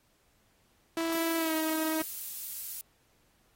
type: tone with pitch glide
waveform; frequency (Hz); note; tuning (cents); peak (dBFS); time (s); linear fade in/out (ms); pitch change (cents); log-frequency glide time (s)
sawtooth; 329.6 to 316.7; E4 to D#4; 0 to +31; -25; 0.97-2.02; 2; -69; 1.37-1.54
type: noise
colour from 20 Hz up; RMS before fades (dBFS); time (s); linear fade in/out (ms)
violet; -37; 1.12-2.81; 0
effects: pink hiss -69 dBFS RMS until 3.55 s + AAC 48 kbps